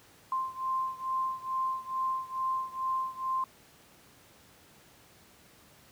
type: beating tone pair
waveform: sine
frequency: 1046.5 / 1048.8 Hz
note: C6 / C6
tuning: 0 / +4 cents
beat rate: 2.3 Hz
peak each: -32 / -34 dBFS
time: 0.32-3.44 s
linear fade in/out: 2 ms
effects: pink hiss -58 dBFS RMS until 5.91 s + high-pass 80 Hz 12 dB/octave